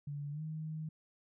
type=tone with pitch glide; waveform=sine; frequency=144.4 to 156.56 Hz; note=D3 to D#3; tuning=-29 to +11 cents; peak=-38 dBFS; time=0.07-0.89 s; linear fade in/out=5 ms; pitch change=+140 cents; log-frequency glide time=0.31-0.42 s; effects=none